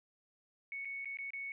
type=tone with dropouts; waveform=sine; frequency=2217 Hz; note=C#7; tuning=in tune; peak=-39 dBFS; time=0.72-1.52 s; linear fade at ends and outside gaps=1 ms; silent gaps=0.849-0.854 / 1.047-1.056 / 1.171-1.187 / 1.305-1.334 s; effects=none